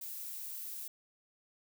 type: noise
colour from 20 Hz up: violet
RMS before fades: -43 dBFS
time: 0.01-0.88 s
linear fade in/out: 5 ms
effects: none

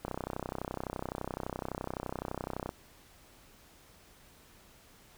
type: click train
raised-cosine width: 1 ms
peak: -21 dBFS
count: 85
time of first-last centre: 0.05-2.692 s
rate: 31.8 Hz
effects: pink hiss -59 dBFS RMS until 5.17 s

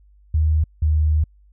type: tone pair in turn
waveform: sine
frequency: 77.78 / 76.93 Hz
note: D#2 / D#2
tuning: 0 / -19 cents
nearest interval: unison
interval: 19 cents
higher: first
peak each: -14 dBFS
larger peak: neither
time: 0.34-0.64 / 0.82-1.24 s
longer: second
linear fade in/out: 5 ms
effects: added 50 Hz sine -49 dBFS peak until 1.52 s

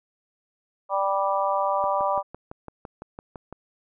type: harmonic tone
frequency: 196 Hz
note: G3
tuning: in tune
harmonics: 3 / 4 / 5 / 6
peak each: -26 / -27 / -26 / -28 dBFS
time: 0.89-2.23 s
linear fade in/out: 50 ms
type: click train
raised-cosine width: 1 ms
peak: -23 dBFS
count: 11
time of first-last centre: 1.84-3.526 s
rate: 5.93 Hz
effects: none

